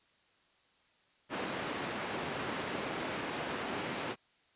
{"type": "band-pass noise", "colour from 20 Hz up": "pink", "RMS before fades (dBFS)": -38, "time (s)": [1.29, 4.16], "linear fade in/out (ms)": 50, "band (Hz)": [210, 2900], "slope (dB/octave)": 12, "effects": ["white hiss -69 dBFS RMS until 4.55 s", "resampled to 8000 Hz"]}